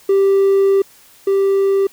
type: tone pair in turn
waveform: triangle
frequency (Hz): 392 / 392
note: G4 / G4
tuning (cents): 0 / 0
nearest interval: unison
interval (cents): 0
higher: neither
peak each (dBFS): -7 / -9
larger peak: first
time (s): 0.09-0.82 / 1.27-1.87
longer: first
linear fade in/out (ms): 5
effects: tanh soft clip ceiling -4 dBFS + white hiss -47 dBFS RMS until 1.92 s